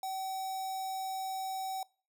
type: tone with notch filter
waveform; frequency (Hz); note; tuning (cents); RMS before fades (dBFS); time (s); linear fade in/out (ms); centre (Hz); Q
square; 764; G5; -45; -37; 0.03-1.83; 2; 2000; 0.77
effects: noise-tail reverb RT60 0.4 s tail -24 dB re dry